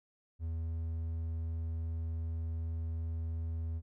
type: tone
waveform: triangle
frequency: 81.7 Hz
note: E2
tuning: 15 cents flat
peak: -32 dBFS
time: 0.39-3.82 s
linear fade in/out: 50 ms
effects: none